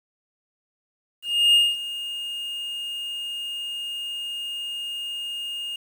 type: tone with ADSR envelope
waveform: triangle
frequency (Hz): 2837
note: F7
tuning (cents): +27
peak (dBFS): -11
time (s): 1.22-5.76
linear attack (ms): 320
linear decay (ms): 220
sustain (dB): -16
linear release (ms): 3
effects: 8-bit